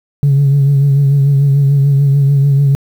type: tone with vibrato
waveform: sine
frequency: 139.9 Hz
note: C#3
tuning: 16 cents sharp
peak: -5 dBFS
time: 0.23-2.75 s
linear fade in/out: 0 ms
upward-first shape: triangle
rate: 6.8 Hz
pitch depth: 47 cents each way
effects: tanh soft clip ceiling -4 dBFS + 7-bit